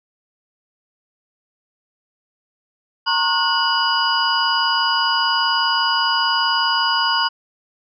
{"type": "tone cluster", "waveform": "sine", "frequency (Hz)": [925, 1084, 1450, 2943, 4888], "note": ["A#5", "C#6", "F#6", "F#7", "D#8"], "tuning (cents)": [-14, -39, -35, -10, -32], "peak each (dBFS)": -22, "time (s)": [3.06, 7.29], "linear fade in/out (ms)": 20, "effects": []}